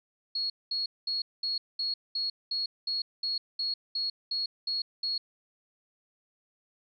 sine tone bursts, 4324 Hz, C#8, 44 cents flat, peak -28 dBFS, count 14, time 0.35-5.18 s, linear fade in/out 5 ms, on 150 ms, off 210 ms, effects none

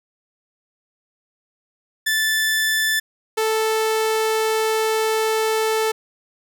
sawtooth tone pair in turn, 1755 / 439.8 Hz, A6 / A4, -5 / -1 cents, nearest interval 2 octaves, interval 2396 cents, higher first, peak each -14 dBFS, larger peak neither, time 2.06-3 / 3.37-5.92 s, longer second, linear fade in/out 10 ms, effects none

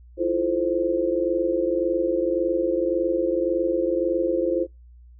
sine chord, F major seventh, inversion third, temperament just, 327.4 / 349.2 / 436.5 / 523.8 Hz, E4 / F4 / A4 / C5, -12 / 0 / -14 / +2 cents, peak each -27 / -24 / -30 / -24 dBFS, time 0.17-4.67 s, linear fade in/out 50 ms, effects noise-tail reverb RT60 0.2 s tail -25 dB re dry + added 60 Hz sine -45 dBFS peak until 5.19 s

